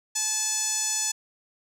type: tone with band-pass filter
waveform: sawtooth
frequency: 866 Hz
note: A5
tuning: 28 cents flat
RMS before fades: -27 dBFS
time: 0.15-1.12 s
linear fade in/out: 10 ms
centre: 7000 Hz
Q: 4.3
effects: none